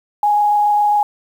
sine tone with frequency modulation, 830.6 Hz, G#5, in tune, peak -11 dBFS, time 0.23-1.03 s, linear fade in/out 2 ms, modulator 27.4 Hz, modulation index 0.38, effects 7-bit

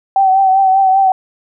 sine tone with vibrato, 768 Hz, G5, 36 cents flat, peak -7 dBFS, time 0.16-1.12 s, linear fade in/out 2 ms, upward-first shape triangle, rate 5.1 Hz, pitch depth 43 cents each way, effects none

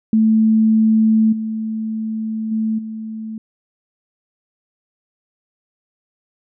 sine tone with level steps, 220 Hz, A3, in tune, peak -10 / -20 / -16 / -25 dBFS, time 0.13-3.38 s, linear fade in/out 2 ms, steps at 1.32 / 2.51 / 2.78 s, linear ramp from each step 10 ms, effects none

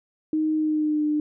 sine tone with pitch glide, 311.1 to 300.7 Hz, D#4 to D4, 0 to +41 cents, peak -20 dBFS, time 0.33-1.2 s, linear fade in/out 2 ms, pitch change -59 cents, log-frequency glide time 0.55-1.04 s, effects none

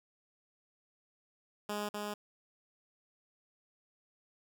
10% pulse tone with echo, 207.7 Hz, G#3, in tune, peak -27 dBFS, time 1.69-1.89 s, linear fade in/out 5 ms, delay 250 ms, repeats 1, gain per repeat -2 dB, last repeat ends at 2.14 s, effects none

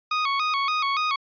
sawtooth tone with vibrato, 1174.7 Hz, D6, in tune, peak -18 dBFS, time 0.11-1.16 s, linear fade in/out 5 ms, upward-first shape square, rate 3.5 Hz, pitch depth 99 cents each way, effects resampled to 11025 Hz

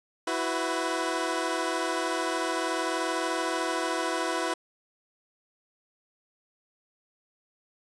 15% pulse chord, E suspended second, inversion none, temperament equal with one note detuned, 329.6 / 370 / 501.1 Hz, E4 / F#4 / B4, 0 / 0 / +25 cents, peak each -24 / -26 / -26 dBFS, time 0.27-4.54 s, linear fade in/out 5 ms, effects resampled to 24000 Hz

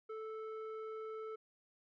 square tone with low-pass filter, 438.7 Hz, A4, 5 cents flat, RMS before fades -45 dBFS, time 0.09-1.36 s, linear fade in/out 10 ms, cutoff 1300 Hz, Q 1.4, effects none

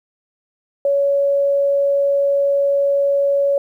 sine tone, 561 Hz, C#5, 21 cents sharp, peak -13 dBFS, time 0.85-3.58 s, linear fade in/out 2 ms, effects 9-bit

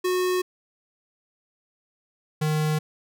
square tone pair in turn, 365.3 / 153.87 Hz, F#4 / D#3, -22 / -19 cents, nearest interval octave + minor third, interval 1497 cents, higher first, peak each -22 dBFS, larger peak neither, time 0.04-0.42 / 2.41-2.79 s, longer neither, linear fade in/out 10 ms, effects none

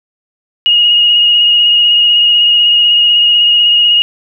sine tone with vibrato, 2872 Hz, F7, 48 cents sharp, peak -5 dBFS, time 0.66-4.02 s, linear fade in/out 0 ms, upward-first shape sine, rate 16 Hz, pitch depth 18 cents each way, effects none

